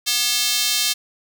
square tone with high-pass filter, 242.3 Hz, B3, 33 cents flat, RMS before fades -20 dBFS, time 0.06-0.94 s, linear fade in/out 20 ms, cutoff 3900 Hz, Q 1.4, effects none

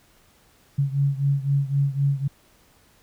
sine beating tone pair, 138.59 / 142.49 Hz, C#3 / C#3, 0 / +48 cents, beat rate 3.9 Hz, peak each -21 / -24 dBFS, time 0.78-2.28 s, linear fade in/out 10 ms, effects pink hiss -58 dBFS RMS until 3.02 s

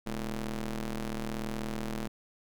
sawtooth ring-modulated tone, 116.54 Hz, A#2, in tune, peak -26 dBFS, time 0.06-2.08 s, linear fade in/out 10 ms, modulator 96.1 Hz, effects none

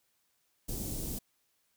pink band-stop noise, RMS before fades -37 dBFS, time 0.68-1.19 s, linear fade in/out 10 ms, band 330 to 7500 Hz, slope 12 dB/octave, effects white hiss -75 dBFS RMS until 1.76 s

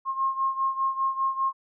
sine beating tone pair, 1070 / 1075 Hz, C6 / C6, +38 / +47 cents, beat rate 5 Hz, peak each -25 / -29 dBFS, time 0.05-1.53 s, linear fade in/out 50 ms, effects none

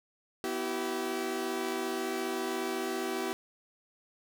sawtooth chord, E minor, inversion second, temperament equal with one note detuned, 246.9 / 329.6 / 384.2 Hz, B3 / E4 / G4, 0 / 0 / -35 cents, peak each -35 / -33 / -30 dBFS, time 0.44-3.33 s, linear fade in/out 0 ms, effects none

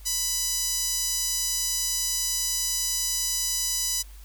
sawtooth tone with high-pass filter, 990 Hz, B5, 4 cents sharp, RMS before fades -27 dBFS, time 0.05-4.03 s, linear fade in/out 20 ms, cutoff 5800 Hz, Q 1.9, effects added 50 Hz sine -42 dBFS peak until 4.24 s + white hiss -54 dBFS RMS until 4.24 s

